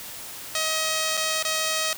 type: tone with dropouts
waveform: 5% pulse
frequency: 633 Hz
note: D#5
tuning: 30 cents sharp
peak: -12 dBFS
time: 0.55-1.93 s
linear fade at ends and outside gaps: 1 ms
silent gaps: 1.17-1.175 / 1.426-1.45 s
effects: white hiss -38 dBFS RMS until 1.97 s